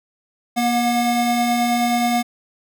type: tone pair together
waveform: square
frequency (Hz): 238 / 723.4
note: A#3 / F#5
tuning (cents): +36 / -39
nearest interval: octave + perfect fifth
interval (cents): 1925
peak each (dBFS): -20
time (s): 0.56-2.23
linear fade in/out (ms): 20
effects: none